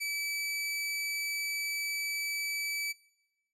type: tone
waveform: sawtooth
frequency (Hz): 2302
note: D7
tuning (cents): -35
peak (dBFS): -29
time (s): 0-2.93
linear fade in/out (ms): 20
effects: noise-tail reverb RT60 1.0 s tail -22 dB re dry + resampled to 32000 Hz